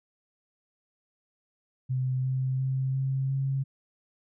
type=tone with pitch steps; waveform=sine; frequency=129.1 / 130.68 / 132.27 / 133.88 / 135.52 Hz; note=C3 / C3 / C3 / C3 / C#3; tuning=-23 / -2 / +19 / +40 / -39 cents; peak=-25 dBFS; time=1.89-3.64 s; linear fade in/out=20 ms; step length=350 ms; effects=none